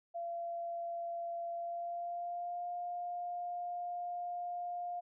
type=tone with pitch glide; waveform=sine; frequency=684 to 705.3 Hz; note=F5 to F5; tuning=-36 to +17 cents; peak=-37 dBFS; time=0.14-5.01 s; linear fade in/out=20 ms; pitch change=+53 cents; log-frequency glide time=1.52-2.68 s; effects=none